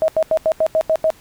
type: tone bursts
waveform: sine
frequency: 636 Hz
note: D#5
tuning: 38 cents sharp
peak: -12 dBFS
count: 8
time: 0.02-1.103 s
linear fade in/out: 0 ms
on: 61 ms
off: 85 ms
effects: pink hiss -48 dBFS RMS until 1.2 s